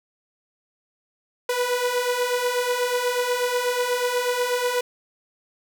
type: beating tone pair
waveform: sawtooth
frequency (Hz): 486.7 / 494.9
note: B4 / B4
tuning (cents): -25 / +4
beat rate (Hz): 8.2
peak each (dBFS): -23 / -19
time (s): 1.49-4.81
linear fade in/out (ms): 5
effects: none